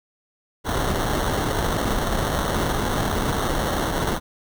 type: noise with sample-and-hold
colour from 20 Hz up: pink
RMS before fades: -23 dBFS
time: 0.64-4.2 s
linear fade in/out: 50 ms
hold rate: 2450 Hz
effects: none